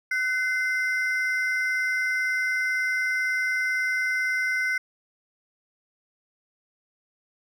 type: ring-modulated tone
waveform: triangle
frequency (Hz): 1789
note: A6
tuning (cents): +28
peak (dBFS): -18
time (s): 0.11-4.78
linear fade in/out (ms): 5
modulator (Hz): 285
effects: none